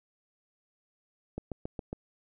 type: click train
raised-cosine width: 2 ms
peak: -22 dBFS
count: 5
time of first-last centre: 1.38-1.929 s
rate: 7.28 Hz
effects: none